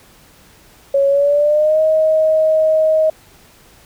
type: tone with pitch glide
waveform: sine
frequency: 554.4 to 629.5 Hz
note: C#5 to D#5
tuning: 0 to +20 cents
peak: -10 dBFS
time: 0.94-3.1 s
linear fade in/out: 5 ms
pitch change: +220 cents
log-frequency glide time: 1.08-1.81 s
effects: pink hiss -47 dBFS RMS until 3.85 s